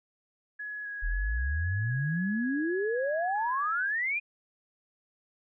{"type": "tone with vibrato", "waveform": "sine", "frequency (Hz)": 1674, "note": "G#6", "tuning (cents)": 13, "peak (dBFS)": -35, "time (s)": [0.59, 3.87], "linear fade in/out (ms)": 10, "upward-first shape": "square", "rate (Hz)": 1.9, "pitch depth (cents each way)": 14}
{"type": "exponential sweep", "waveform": "sine", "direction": "up", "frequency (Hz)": [37.84, 2489], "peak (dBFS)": -27, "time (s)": [1.02, 4.2], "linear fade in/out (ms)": 20}
{"effects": []}